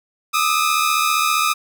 sawtooth tone pair together, 1209.9 / 1285 Hz, D#6 / E6, -49 / -45 cents, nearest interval minor second, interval 104 cents, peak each -15 dBFS, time 0.33-1.54 s, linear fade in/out 20 ms, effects none

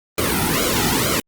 pink noise with flanger, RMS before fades -19 dBFS, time 0.18-1.2 s, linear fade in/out 2 ms, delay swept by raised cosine 1.1 to 1.85 ms, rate 2.2 Hz, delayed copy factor -1, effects Opus 32 kbps

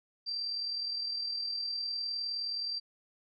sine tone with amplitude modulation, 4699 Hz, D8, in tune, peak -31 dBFS, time 0.26-2.8 s, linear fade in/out 20 ms, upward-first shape sine, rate 39.5 Hz, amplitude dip 40%, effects none

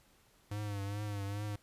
square tone with vibrato, 102.1 Hz, G#2, 29 cents flat, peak -37 dBFS, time 0.51-1.56 s, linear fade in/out 5 ms, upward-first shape triangle, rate 2.4 Hz, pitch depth 63 cents each way, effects pink hiss -67 dBFS RMS until 1.62 s + resampled to 32000 Hz

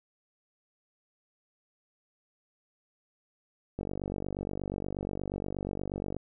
click train, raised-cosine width 2 ms, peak -21 dBFS, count 116, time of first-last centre 3.79-6.166 s, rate 48.4 Hz, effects none

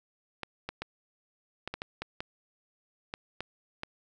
clicks, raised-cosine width 0.3 ms, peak -19 dBFS, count 11, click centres 0.433 / 0.69 / 0.82 / 1.676 / 1.74 / 1.819 / 2.02 / 2.205 / 3.139 / 3.406 / 3.834 s, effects none

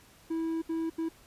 triangle tone bursts at uneven times, 326.3 Hz, E4, 18 cents flat, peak -27 dBFS, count 3, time 0.3-0.62 / 0.69-0.9 / 0.98-1.09 s, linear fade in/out 10 ms, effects pink hiss -58 dBFS RMS until 1.26 s + resampled to 32000 Hz

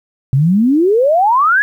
sine exponential sweep, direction up, 126.8 to 1722 Hz, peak -8 dBFS, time 0.33-1.62 s, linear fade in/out 0 ms, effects 8-bit

